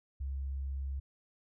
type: tone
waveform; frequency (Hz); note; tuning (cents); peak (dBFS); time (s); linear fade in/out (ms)
sine; 67.9; C#2; -35; -34; 0.2-1; 10
effects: none